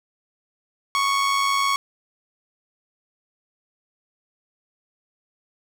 sawtooth tone with amplitude modulation, 1108.7 Hz, C#6, in tune, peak -13 dBFS, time 0.95-1.76 s, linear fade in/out 0 ms, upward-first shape sine, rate 99.8 Hz, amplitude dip 45%, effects low-pass 8000 Hz 12 dB/octave + 7-bit

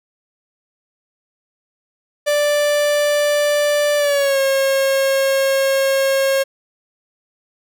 45% pulse tone with pitch glide, 587.3 to 541.7 Hz, D5 to C#5, 0 to -40 cents, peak -14 dBFS, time 2.26-6.44 s, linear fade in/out 20 ms, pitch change -140 cents, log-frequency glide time 3.97-4.39 s, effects none

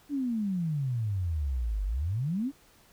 sine exponential two-way sweep, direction down then up, 297.1 to 47 to 297.1 Hz, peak -27 dBFS, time 0.09-2.52 s, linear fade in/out 50 ms, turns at 1.85 s, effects pink hiss -60 dBFS RMS until 2.92 s

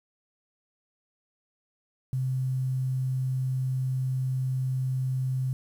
sine tone with quantisation, 130 Hz, C3, 11 cents flat, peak -25 dBFS, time 2.13-5.53 s, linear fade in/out 0 ms, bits 9, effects none

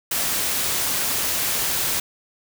white noise, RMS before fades -23 dBFS, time 0.11-2 s, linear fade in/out 5 ms, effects none

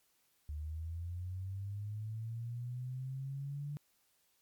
sine linear sweep, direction up, 73.42 to 146.83 Hz, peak -38 dBFS, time 0.49-3.77 s, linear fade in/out 0 ms, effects white hiss -74 dBFS RMS until 4.41 s + MP3 96 kbps

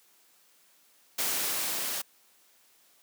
white noise with level ramp, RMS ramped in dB -29 to -33 dBFS, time 1.18-2.02 s, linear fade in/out 10 ms, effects white hiss -63 dBFS RMS until 3.02 s + high-pass 200 Hz 12 dB/octave

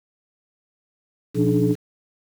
sine tone cluster, 122.6 / 176.7 / 287.8 / 301.1 / 426 Hz, B2 / F3 / D4 / D4 / G#4, -12 / +21 / -35 / +43 / +44 cents, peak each -22 dBFS, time 1.34-1.76 s, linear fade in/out 50 ms, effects tanh soft clip ceiling -5 dBFS + 7-bit

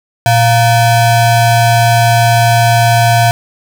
square ring-modulated tone, 407.5 Hz, G#4, 33 cents flat, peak -4 dBFS, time 0.26-3.31 s, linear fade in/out 0 ms, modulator 291 Hz, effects none

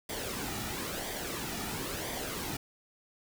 pink noise with flanger, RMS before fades -37 dBFS, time 0.09-2.57 s, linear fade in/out 5 ms, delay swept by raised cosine 0.73 to 1.93 ms, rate 0.99 Hz, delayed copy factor -0.55, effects none

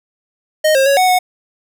square tone with pitch steps, 620 / 536 / 556 / 740 / 732 Hz, D#5 / C5 / C#5 / F#5 / F#5, -6 / +42 / +5 / 0 / -19 cents, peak -10 dBFS, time 0.64-1.19 s, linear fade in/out 10 ms, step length 110 ms, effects none

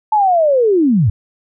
sine linear sweep, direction down, 880 to 87.8 Hz, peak -9 dBFS, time 0.12-1.1 s, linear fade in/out 5 ms, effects none

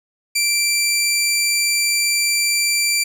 15% pulse tone, 2349 Hz, D7, in tune, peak -9 dBFS, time 0.35-3.04 s, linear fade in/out 10 ms, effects none

